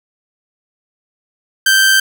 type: tone with amplitude modulation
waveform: sawtooth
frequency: 1562 Hz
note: G6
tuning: 7 cents flat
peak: -3 dBFS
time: 1.66-2 s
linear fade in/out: 5 ms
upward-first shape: sine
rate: 99.5 Hz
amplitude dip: 35%
effects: none